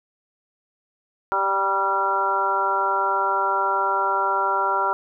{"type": "harmonic tone with a mistuned harmonic", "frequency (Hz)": 195.7, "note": "G3", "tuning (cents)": -3, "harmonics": [2, 3, 4, 5, 6, 7], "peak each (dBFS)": [-30, -30, -27, -23, -32, -23], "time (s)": [1.32, 4.93], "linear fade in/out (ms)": 0, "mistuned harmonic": 5, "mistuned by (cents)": -17, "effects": []}